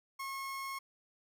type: tone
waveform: 30% pulse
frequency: 1086 Hz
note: C#6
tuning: 36 cents flat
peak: -36 dBFS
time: 0.19-0.79 s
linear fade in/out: 10 ms
effects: none